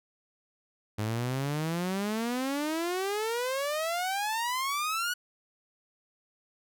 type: exponential sweep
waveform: sawtooth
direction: up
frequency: 103.8 to 1480 Hz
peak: -25 dBFS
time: 0.98-5.14 s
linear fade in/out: 10 ms
effects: none